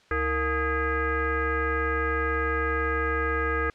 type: tone with frequency modulation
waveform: sine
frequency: 855 Hz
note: A5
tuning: 50 cents flat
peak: -23 dBFS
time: 0.11-3.7 s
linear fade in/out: 2 ms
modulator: 392 Hz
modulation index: 2.6
effects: white hiss -58 dBFS RMS until 3.74 s + low-pass 4000 Hz 12 dB/octave